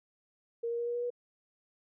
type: tone with pitch steps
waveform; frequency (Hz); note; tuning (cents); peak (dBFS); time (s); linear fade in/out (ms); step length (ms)
sine; 466.2 / 470 / 473.8 / 477.6 / 481.5 / 485.4; A#4 / A#4 / A#4 / A#4 / B4 / B4; 0 / +14 / +28 / +42 / -44 / -30; -31; 0.63-1.104; 10; 79
effects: none